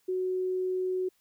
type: tone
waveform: sine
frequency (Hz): 370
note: F#4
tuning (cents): 0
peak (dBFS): -27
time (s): 0.08-1.09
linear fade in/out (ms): 10
effects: white hiss -70 dBFS RMS until 1.2 s